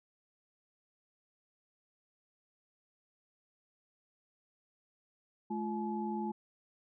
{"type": "tone cluster", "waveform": "sine", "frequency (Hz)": [214.8, 347, 853], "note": ["A3", "F4", "G#5"], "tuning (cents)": [-41, -11, 46], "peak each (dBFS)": [-36, -40, -39], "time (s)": [5.5, 6.32], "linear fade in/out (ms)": 10, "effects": []}